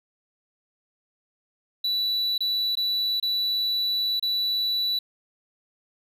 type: tone with dropouts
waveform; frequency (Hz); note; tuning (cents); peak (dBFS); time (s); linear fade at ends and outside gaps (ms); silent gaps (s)
triangle; 3951; B7; 0; -21; 1.84-4.99; 5; 2.38-2.405 / 2.754-2.77 / 3.2-3.226 / 4.197-4.225
effects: none